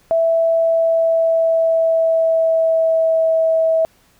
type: tone with pitch glide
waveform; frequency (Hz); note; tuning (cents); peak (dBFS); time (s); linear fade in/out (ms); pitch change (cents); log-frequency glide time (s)
sine; 659.3 to 648.3; E5 to E5; 0 to -29; -12; 0.11-3.85; 0; -29; 0.53-3.3
effects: pink hiss -55 dBFS RMS until 4.19 s